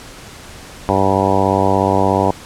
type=harmonic tone; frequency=96.9 Hz; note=G2; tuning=20 cents flat; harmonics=1 / 2 / 3 / 4 / 5 / 6 / 7 / 8 / 9 / 10; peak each=-21 / -21 / -21 / -21 / -21 / -21 / -21 / -21 / -21 / -21 dBFS; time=0.89-2.31 s; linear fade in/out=0 ms; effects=pink hiss -36 dBFS RMS until 2.45 s + low-pass 10000 Hz 12 dB/octave